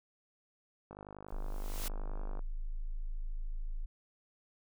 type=click train; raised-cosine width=1 ms; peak=-33 dBFS; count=76; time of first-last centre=0.91-2.392 s; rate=50.6 Hz
type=noise with exponential growth; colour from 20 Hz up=white; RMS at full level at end=-40 dBFS; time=1.28-1.88 s; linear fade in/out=0 ms; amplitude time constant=130 ms
type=tone; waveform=sine; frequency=26.87 Hz; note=A0; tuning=40 cents flat; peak=-34 dBFS; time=1.32-3.86 s; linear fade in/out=10 ms
effects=none